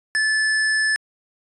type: tone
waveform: square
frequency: 1740 Hz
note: A6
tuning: 20 cents flat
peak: -18 dBFS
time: 0.15-0.96 s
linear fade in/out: 0 ms
effects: resampled to 24000 Hz